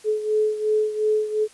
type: beating tone pair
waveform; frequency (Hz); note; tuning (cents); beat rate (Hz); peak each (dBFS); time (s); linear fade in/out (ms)
sine; 428 / 430.8; A4 / A4; -48 / -37; 2.8; -20 / -25; 0.04-1.48; 50
effects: white hiss -50 dBFS RMS until 1.53 s + resampled to 24000 Hz